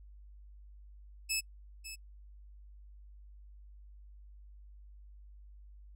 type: tone with echo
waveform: 15% pulse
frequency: 2605 Hz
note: E7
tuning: 21 cents flat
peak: -24 dBFS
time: 1.29-1.41 s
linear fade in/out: 20 ms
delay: 550 ms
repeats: 1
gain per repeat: -12 dB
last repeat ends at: 1.96 s
effects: noise-tail reverb RT60 0.1 s tail -26 dB re dry + added 50 Hz sine -51 dBFS peak until 5.95 s